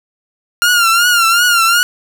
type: tone with vibrato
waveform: sawtooth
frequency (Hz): 1396.9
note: F6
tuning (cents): 0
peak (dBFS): -5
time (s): 0.62-1.83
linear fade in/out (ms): 0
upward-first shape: triangle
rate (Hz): 2.7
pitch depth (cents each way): 91
effects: none